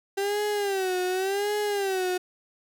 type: tone with vibrato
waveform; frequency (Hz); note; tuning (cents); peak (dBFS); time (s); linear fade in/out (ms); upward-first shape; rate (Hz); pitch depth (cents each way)
35% pulse; 390.2; G4; -8; -23; 0.17-2.18; 10; sine; 0.89; 120
effects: none